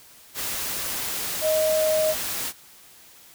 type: tone in noise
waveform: sine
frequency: 625 Hz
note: D#5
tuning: 8 cents sharp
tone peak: -19 dBFS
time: 1.41-2.15 s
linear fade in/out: 50 ms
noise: white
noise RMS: -29 dBFS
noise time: 0.34-2.53 s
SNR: +7 dB
effects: white hiss -50 dBFS RMS until 3.34 s